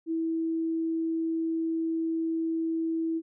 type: tone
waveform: sine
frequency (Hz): 326.3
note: E4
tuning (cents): -18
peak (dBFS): -26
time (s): 0.06-3.22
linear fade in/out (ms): 50
effects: none